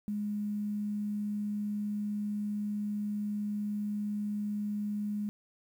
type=tone with quantisation; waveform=sine; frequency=207.7 Hz; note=G#3; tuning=in tune; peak=-31 dBFS; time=0.08-5.29 s; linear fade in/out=0 ms; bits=10; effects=none